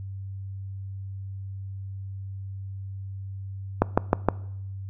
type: click train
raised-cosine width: 1 ms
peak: -3 dBFS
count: 4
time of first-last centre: 3.82-4.287 s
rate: 6.43 Hz
effects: noise-tail reverb RT60 0.8 s tail -21 dB re dry + added 97 Hz sine -33 dBFS peak until 4.89 s